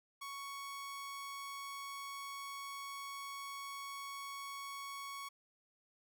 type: tone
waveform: sawtooth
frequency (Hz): 1112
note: C#6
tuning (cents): +5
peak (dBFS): -40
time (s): 0.21-5.29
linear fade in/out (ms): 10
effects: none